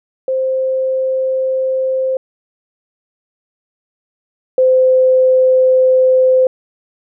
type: tone pair in turn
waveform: sine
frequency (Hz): 523.3 / 515.8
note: C5 / C5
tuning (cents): 0 / -25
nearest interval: unison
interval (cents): 25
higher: first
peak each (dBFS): -13 / -7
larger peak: second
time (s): 0.28-2.17 / 4.58-6.47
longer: neither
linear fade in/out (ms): 2
effects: none